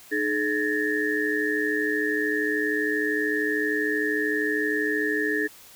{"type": "tone cluster", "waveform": "sine", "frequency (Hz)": [304.9, 425.1, 1712, 1825], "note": ["D#4", "G#4", "A6", "A#6"], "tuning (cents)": [-35, 40, -48, -37], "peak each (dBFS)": -28, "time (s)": [0.11, 5.48], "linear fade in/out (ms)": 20, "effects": ["white hiss -49 dBFS RMS until 5.75 s"]}